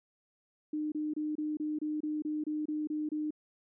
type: tone bursts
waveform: sine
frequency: 304.1 Hz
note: D#4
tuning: 40 cents flat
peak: -31 dBFS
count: 12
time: 0.73-3.307 s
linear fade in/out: 5 ms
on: 190 ms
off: 27 ms
effects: none